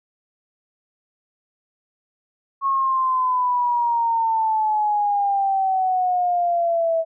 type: exponential sweep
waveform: sine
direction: down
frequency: 1098 to 650 Hz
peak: -17 dBFS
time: 2.61-7.05 s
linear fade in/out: 50 ms
effects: none